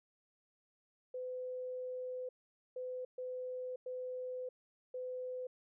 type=tone bursts at uneven times; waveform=sine; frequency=506 Hz; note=B4; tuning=42 cents sharp; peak=-39 dBFS; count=5; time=1.14-2.29 / 2.76-3.05 / 3.18-3.76 / 3.86-4.49 / 4.94-5.47 s; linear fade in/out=5 ms; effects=none